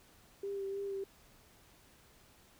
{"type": "tone with vibrato", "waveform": "sine", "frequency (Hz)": 394.7, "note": "G4", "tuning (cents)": 12, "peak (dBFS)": -36, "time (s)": [0.43, 1.04], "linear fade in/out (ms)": 5, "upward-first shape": "sine", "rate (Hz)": 3.2, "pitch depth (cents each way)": 21, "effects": ["pink hiss -63 dBFS RMS until 2.59 s"]}